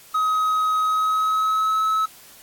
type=tone with pitch glide; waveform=triangle; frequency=1266 to 1294.1 Hz; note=D#6 to E6; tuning=+30 to -32 cents; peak=-16 dBFS; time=0.14-2.06 s; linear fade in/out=10 ms; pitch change=+38 cents; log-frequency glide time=0.84-1.85 s; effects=white hiss -47 dBFS RMS until 2.42 s + AAC 64 kbps